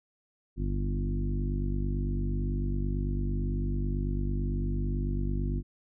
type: harmonic tone with a mistuned harmonic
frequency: 49 Hz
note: G1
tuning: in tune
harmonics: 1 / 2 / 3 / 4 / 5 / 6 / 7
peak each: -29 / -36 / -35 / -44 / -37 / -46 / -41 dBFS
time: 0.56-5.63 s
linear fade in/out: 50 ms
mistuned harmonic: 2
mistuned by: -15 cents
effects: none